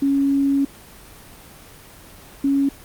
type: tone pair in turn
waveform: sine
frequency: 277.2 / 277.2 Hz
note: C#4 / C#4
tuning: 0 / 0 cents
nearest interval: unison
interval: 0 cents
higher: neither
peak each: -15 dBFS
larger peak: neither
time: 0.02-0.65 / 2.44-2.69 s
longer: first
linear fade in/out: 5 ms
effects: pink hiss -43 dBFS RMS until 2.84 s + Opus 24 kbps